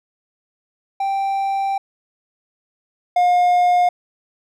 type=tone pair in turn; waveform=triangle; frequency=784 / 713.5 Hz; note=G5 / F5; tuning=0 / +37 cents; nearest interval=major second; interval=163 cents; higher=first; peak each=-16 / -10 dBFS; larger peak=second; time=1-1.78 / 3.16-3.89 s; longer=first; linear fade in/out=5 ms; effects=none